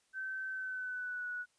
sine tone with pitch glide, 1540 to 1469.6 Hz, G6 to F#6, -31 to -12 cents, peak -37 dBFS, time 0.13-1.46 s, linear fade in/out 50 ms, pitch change -81 cents, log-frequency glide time 0.49-1.27 s, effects white hiss -74 dBFS RMS until 1.58 s + resampled to 22050 Hz

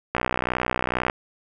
click train, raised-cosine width 0.5 ms, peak -7 dBFS, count 60, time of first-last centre 0.15-1.099 s, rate 62.2 Hz, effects none

